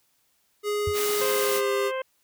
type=tone with pitch glide; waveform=square; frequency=415.3 to 400.9 Hz; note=G#4 to G4; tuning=0 to +39 cents; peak=-25 dBFS; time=0.63-1.92 s; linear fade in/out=50 ms; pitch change=-61 cents; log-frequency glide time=1.29-1.7 s
type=tone with exponential decay; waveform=sine; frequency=87.31 Hz; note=F2; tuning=in tune; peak=-23 dBFS; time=0.87-0.97 s; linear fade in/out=5 ms; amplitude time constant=21 ms
type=high-pass noise; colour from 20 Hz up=white; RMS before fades=-30 dBFS; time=0.93-1.62 s; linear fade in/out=50 ms; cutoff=130 Hz; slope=48 dB/octave
type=harmonic tone; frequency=523.3 Hz; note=C5; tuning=in tune; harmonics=1 / 2 / 3 / 4 / 5 / 6; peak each=-28 / -34 / -38 / -40 / -42 / -44 dBFS; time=1.21-2.02 s; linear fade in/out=5 ms
effects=white hiss -68 dBFS RMS until 2.23 s